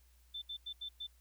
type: tone bursts at uneven times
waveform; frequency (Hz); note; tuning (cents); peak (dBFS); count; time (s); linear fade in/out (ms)
sine; 3541; A7; +10; -40; 5; 0.34-0.42 / 0.49-0.57 / 0.66-0.73 / 0.81-0.89 / 1-1.07; 10
effects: added 60 Hz sine -63 dBFS peak until 1.2 s + white hiss -72 dBFS RMS until 1.2 s